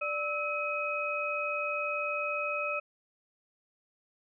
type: tone cluster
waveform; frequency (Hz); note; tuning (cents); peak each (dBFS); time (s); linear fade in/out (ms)
sine; 588 / 1301 / 2527; D5 / E6 / D#7; +2 / -23 / +26; -35 / -35 / -33; 0.01-2.8; 10
effects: none